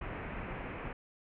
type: low-pass noise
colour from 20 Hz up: pink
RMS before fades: -41 dBFS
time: 0.01-0.93 s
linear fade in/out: 5 ms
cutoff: 2600 Hz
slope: 48 dB/octave
effects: none